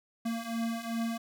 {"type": "beating tone pair", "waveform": "square", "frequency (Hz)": [227.9, 230.5], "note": ["A#3", "A#3"], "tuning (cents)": [-39, -19], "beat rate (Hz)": 2.6, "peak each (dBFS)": [-37, -34], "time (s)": [0.25, 1.18], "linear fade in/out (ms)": 10, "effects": []}